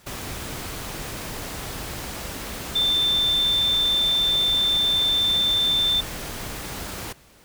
sine tone in noise, 3556 Hz, A7, 18 cents sharp, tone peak -18 dBFS, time 2.75-6.01 s, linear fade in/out 10 ms, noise pink, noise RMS -33 dBFS, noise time 0.06-7.13 s, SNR +12 dB, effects pink hiss -53 dBFS RMS until 7.44 s

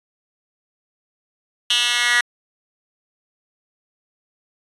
10% pulse tone with high-pass filter sweep, 241.5 Hz, B3, 39 cents flat, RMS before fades -18 dBFS, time 1.7-2.21 s, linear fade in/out 5 ms, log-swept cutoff 2900 to 1900 Hz, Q 6.4, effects resampled to 24000 Hz

